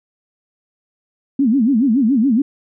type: tone with vibrato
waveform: sine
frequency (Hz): 246.9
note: B3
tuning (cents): 0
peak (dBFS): -11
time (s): 1.39-2.42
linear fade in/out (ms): 5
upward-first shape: sine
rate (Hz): 7.1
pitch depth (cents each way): 260
effects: none